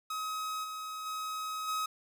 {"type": "tone with level steps", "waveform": "45% pulse", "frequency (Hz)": 1270, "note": "D#6", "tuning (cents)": 35, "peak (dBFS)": [-34, -38, -35, -31], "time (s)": [0.1, 1.86], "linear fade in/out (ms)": 5, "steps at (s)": [0.63, 1.05, 1.67], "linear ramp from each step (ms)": 20, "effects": []}